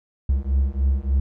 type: beating tone pair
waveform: triangle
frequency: 66 / 69.4 Hz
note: C2 / C#2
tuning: +16 / +3 cents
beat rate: 3.4 Hz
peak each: -19 dBFS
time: 0.29-1.2 s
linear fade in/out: 5 ms
effects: none